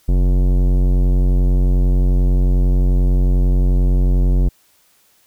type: tone with tanh clipping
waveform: sine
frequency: 45.63 Hz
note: F#1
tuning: 23 cents flat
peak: -13 dBFS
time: 0.08-4.49 s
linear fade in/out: 10 ms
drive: 17 dB
effects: white hiss -56 dBFS RMS until 5.26 s